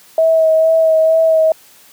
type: tone with vibrato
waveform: sine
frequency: 643 Hz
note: E5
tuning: 43 cents flat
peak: -8 dBFS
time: 0.18-1.52 s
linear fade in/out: 2 ms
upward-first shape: sine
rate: 2.2 Hz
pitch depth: 18 cents each way
effects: white hiss -45 dBFS RMS until 1.92 s + high-pass 100 Hz 12 dB/octave